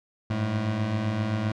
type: beating tone pair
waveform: 25% pulse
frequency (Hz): 101.1 / 108.8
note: G#2 / A2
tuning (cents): -46 / -19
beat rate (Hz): 7.7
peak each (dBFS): -29 / -22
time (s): 0.3-1.52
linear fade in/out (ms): 5
effects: low-pass 4000 Hz 12 dB/octave